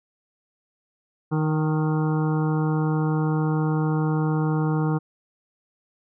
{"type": "harmonic tone with a mistuned harmonic", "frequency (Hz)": 155.56, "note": "D#3", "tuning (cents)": 0, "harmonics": [1, 2, 3, 5, 6, 7, 8, 9], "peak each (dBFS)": [-21, -27, -31, -35, -37, -38, -39, -40], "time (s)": [1.31, 4.99], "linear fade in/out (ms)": 20, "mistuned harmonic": 6, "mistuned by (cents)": -40, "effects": []}